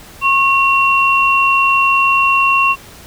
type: tone pair together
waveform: sine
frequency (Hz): 1089 / 2739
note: C#6 / F7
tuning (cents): -31 / -34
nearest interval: octave + major third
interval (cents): 1597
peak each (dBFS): -12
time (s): 0.21-2.76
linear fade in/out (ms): 50
effects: pink hiss -38 dBFS RMS until 3.06 s